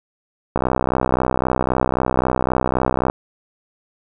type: click train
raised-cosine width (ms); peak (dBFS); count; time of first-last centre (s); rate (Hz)
1; -3; 163; 0.56-3.099; 63.8
effects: none